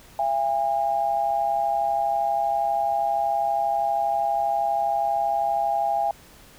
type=tone pair together; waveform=sine; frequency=678 / 810.5 Hz; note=E5 / G#5; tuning=+49 / -42 cents; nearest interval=minor third; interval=309 cents; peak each=-25 / -22 dBFS; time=0.19-6.11 s; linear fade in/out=2 ms; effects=pink hiss -50 dBFS RMS until 6.58 s